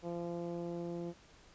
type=tone with low-pass filter sweep; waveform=10% pulse; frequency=171.8 Hz; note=F3; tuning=28 cents flat; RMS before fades=-40 dBFS; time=0.02-1.14 s; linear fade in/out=50 ms; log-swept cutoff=560 to 370 Hz; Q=1.2; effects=pink hiss -61 dBFS RMS until 1.54 s + resampled to 16000 Hz